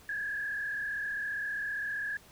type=tone with frequency modulation; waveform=sine; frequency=1671 Hz; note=G#6; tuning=10 cents sharp; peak=-32 dBFS; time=0.09-2.17 s; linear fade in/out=2 ms; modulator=35.2 Hz; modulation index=1.5; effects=pink hiss -57 dBFS RMS until 2.31 s